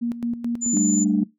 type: tone with tremolo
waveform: sine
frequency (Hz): 236.2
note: A#3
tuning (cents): +23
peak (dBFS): -21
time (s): 0.01-0.81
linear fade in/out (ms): 20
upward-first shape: square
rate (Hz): 4.6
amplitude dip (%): 70
type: tone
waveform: sine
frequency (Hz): 7040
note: A8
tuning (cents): 0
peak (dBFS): -22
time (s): 0.61-1.05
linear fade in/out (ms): 20
type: chord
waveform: sine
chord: G suspended second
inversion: none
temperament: equal with one note detuned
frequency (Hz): 196 / 220 / 296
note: G3 / A3 / D4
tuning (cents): 0 / 0 / +14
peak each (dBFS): -21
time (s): 0.73-1.24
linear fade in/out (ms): 10
effects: noise-tail reverb RT60 0.2 s tail -21 dB re dry + tanh soft clip ceiling -7 dBFS